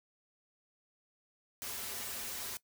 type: noise with comb filter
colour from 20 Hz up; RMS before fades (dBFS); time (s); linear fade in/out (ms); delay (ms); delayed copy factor
white; -41; 1.62-2.57; 0; 6.4; -0.8
effects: noise-tail reverb RT60 0.1 s tail -19 dB re dry